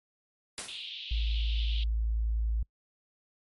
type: noise with exponential decay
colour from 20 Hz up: white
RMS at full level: -33 dBFS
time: 0.58-0.9 s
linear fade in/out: 1 ms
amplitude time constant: 68 ms
type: band-pass noise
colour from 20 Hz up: white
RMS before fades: -41 dBFS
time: 0.68-1.84 s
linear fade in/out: 5 ms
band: 2800 to 3700 Hz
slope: 48 dB/octave
type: tone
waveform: sine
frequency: 55.3 Hz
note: A1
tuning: 9 cents sharp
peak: -26 dBFS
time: 1.11-2.63 s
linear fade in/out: 5 ms
effects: noise-tail reverb RT60 0.1 s tail -26 dB re dry + MP3 48 kbps